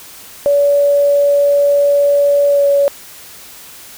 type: tone with pitch glide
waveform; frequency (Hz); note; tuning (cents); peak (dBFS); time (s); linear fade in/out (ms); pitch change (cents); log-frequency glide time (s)
sine; 571 to 564.4; D5 to C#5; -49 to +31; -8; 0.46-2.88; 0; -20; 2.48-2.66
effects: white hiss -36 dBFS RMS until 3.97 s